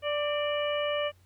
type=harmonic tone with a mistuned harmonic; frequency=587.3 Hz; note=D5; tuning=in tune; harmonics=1 / 2 / 3 / 4 / 5; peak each=-28 / -36 / -39 / -38 / -36 dBFS; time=0.02-1.12 s; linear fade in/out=50 ms; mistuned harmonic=3; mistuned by=+36 cents; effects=added 91 Hz sine -58 dBFS peak until 1.25 s + pink hiss -67 dBFS RMS until 1.25 s